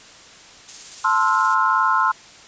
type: noise with tremolo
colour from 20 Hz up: violet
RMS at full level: -28 dBFS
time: 0.68-1.55 s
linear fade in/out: 10 ms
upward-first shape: square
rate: 17 Hz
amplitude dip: 25%
type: chord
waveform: sine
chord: F major seventh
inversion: first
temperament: equal with one note detuned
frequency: 880 / 1046.5 / 1318.5 / 1421.3 Hz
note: A5 / C6 / E6 / F6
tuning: 0 / 0 / 0 / +30 cents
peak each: -23 / -18 / -21 / -22 dBFS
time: 1.04-2.12 s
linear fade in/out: 10 ms
effects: white hiss -44 dBFS RMS until 2.47 s + resampled to 16000 Hz